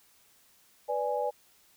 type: chord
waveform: sine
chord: G# diminished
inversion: first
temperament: equal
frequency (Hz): 493.9 / 587.3 / 830.6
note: B4 / D5 / G#5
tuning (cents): 0 / 0 / 0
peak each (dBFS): -32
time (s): 0.88-1.31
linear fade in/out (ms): 20
effects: white hiss -63 dBFS RMS until 1.76 s